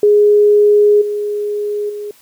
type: tone with level steps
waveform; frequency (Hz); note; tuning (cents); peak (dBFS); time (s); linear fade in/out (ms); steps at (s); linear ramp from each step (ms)
sine; 415.3; G#4; 0; -6 / -16 / -22; 0.03-2.11; 2; 1.01 / 1.89; 10
effects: white hiss -48 dBFS RMS until 2.21 s

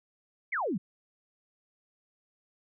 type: exponential sweep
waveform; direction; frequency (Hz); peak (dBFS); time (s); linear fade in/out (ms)
sine; down; 2349 to 157.8; -28; 0.52-0.78; 10
effects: none

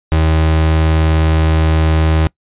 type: tone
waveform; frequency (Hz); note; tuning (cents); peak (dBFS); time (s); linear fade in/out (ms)
35% pulse; 79.3; D#2; +33; -8; 0.12-2.27; 0
effects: noise-tail reverb RT60 0.1 s tail -24 dB re dry + resampled to 8000 Hz

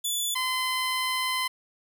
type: tone pair in turn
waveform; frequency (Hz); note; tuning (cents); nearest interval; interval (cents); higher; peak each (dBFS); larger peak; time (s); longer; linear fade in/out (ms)
15% pulse; 3462 / 1026.3; A7 / C6; -29 / -34; octave + major sixth; 2105; first; -19; neither; 0.04-0.35 / 0.35-1.48; second; 10
effects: none

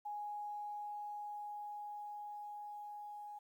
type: tone with level ramp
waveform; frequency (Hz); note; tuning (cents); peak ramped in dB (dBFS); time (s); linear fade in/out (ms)
sine; 830.6; G#5; 0; -40 to -46; 0.05-3.39; 10
effects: 12-bit

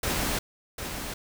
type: noise with echo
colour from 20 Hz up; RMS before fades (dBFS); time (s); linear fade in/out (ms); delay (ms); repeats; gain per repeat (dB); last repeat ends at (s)
pink; -28; 0.03-0.39; 5; 750; 1; -7; 1.14
effects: none

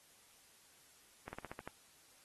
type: slowing click train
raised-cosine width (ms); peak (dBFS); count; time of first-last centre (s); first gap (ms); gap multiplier
0.5; -30; 7; 1.28-1.676; 50; 1.11
effects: white hiss -65 dBFS RMS until 2.24 s + AAC 32 kbps

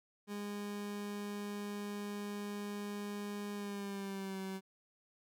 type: tone with pitch glide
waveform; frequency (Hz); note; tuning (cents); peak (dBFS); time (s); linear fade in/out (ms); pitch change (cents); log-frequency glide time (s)
30% pulse; 205 to 191.27; G#3 to G3; -22 to -42; -37; 0.27-4.61; 50; -120; 3.54-4.39
effects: none

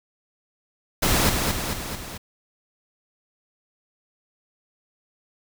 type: noise with echo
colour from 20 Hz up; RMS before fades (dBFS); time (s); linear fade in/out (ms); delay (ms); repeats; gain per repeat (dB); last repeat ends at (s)
pink; -20; 1.02-1.3; 10; 220; 4; -4; 2.18
effects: none

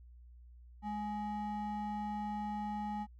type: ring-modulated tone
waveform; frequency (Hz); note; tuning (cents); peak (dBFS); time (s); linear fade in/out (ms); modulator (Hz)
triangle; 523.3; C5; 0; -31; 0.82-3.07; 50; 314
effects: added 60 Hz sine -53 dBFS peak until 3.19 s

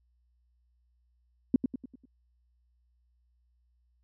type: tone with echo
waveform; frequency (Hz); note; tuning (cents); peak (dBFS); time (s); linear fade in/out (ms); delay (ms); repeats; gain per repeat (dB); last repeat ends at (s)
sine; 255.2; C4; -43; -17; 1.54-1.56; 2; 99; 5; -7; 2.055
effects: added 60 Hz sine -67 dBFS peak until 4.03 s

